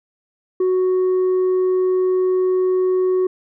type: tone with tanh clipping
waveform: triangle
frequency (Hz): 370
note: F#4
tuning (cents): 0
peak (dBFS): -15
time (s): 0.6-3.27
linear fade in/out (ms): 5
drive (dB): 7
effects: none